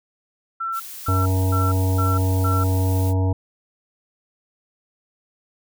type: tone bursts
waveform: sine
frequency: 1344 Hz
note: E6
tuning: 33 cents sharp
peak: -23 dBFS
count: 5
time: 0.6-2.64 s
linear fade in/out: 10 ms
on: 200 ms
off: 260 ms
type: noise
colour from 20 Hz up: blue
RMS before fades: -36 dBFS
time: 0.72-3.14 s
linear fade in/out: 50 ms
type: harmonic tone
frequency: 93.9 Hz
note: F#2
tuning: 26 cents sharp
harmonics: 1 / 3 / 5 / 7 / 9 / 10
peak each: -17 / -27 / -31 / -34 / -36 / -37 dBFS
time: 1.08-3.33 s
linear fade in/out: 5 ms
effects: none